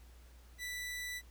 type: tone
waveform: sawtooth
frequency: 1975.5 Hz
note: B6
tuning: in tune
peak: -36 dBFS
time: 0.58-1.22 s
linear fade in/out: 50 ms
effects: added 60 Hz sine -55 dBFS peak until 1.3 s + pink hiss -65 dBFS RMS until 1.3 s